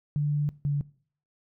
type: tone pair in turn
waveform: sine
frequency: 146.83 / 143.73 Hz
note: D3 / D3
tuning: 0 / -37 cents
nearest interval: unison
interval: 37 cents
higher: first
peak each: -23 dBFS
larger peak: neither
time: 0.16-0.49 / 0.65-0.81 s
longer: first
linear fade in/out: 0 ms
effects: noise-tail reverb RT60 0.5 s tail -21 dB re dry